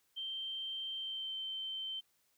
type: tone with pitch glide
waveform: sine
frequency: 3136 to 3104 Hz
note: G7 to G7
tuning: 0 to -18 cents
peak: -38 dBFS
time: 0.16-2.01 s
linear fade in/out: 20 ms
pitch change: -18 cents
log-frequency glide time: 0.96-1.35 s
effects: white hiss -75 dBFS RMS until 2.37 s